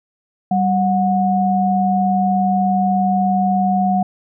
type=tone pair together; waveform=sine; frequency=193.35 / 730 Hz; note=G3 / F#5; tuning=-24 / -24 cents; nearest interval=octave + major seventh; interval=2300 cents; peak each=-16 dBFS; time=0.51-4.03 s; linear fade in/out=5 ms; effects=none